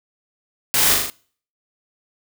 white noise with echo, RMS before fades -18 dBFS, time 0.74-0.94 s, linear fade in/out 0 ms, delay 40 ms, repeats 4, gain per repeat -3 dB, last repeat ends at 1.1 s, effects noise-tail reverb RT60 0.5 s tail -24 dB re dry

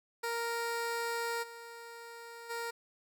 15% pulse tone with level steps, 466.2 Hz, A#4, in tune, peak -27 / -40 / -30 dBFS, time 0.23-2.71 s, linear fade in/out 10 ms, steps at 1.42 / 2.49 s, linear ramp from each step 20 ms, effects none

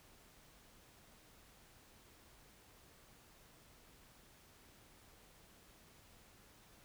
silence, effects pink hiss -64 dBFS RMS until 6.84 s

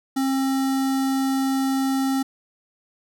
square tone with notch filter, 267.7 Hz, C4, 40 cents sharp, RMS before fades -22 dBFS, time 0.16-2.23 s, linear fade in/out 10 ms, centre 2500 Hz, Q 1.8, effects none

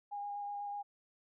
sine tone with vibrato, 815 Hz, G#5, 33 cents flat, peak -38 dBFS, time 0.11-0.83 s, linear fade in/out 20 ms, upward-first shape square, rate 8.1 Hz, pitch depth 9 cents each way, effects none

